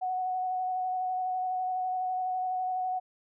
sine tone with vibrato, 740 Hz, F#5, in tune, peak -28 dBFS, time 0.01-3 s, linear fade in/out 20 ms, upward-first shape square, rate 12 Hz, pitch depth 12 cents each way, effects none

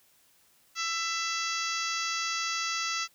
harmonic tone, 666 Hz, E5, 18 cents sharp, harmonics 2 / 3 / 4 / 5 / 6 / 7 / 8 / 9 / 10, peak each -34 / -37 / -37 / -40 / -41 / -38 / -40 / -38 / -43 dBFS, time 0.75-3.08 s, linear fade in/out 50 ms, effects white hiss -64 dBFS RMS until 3.14 s

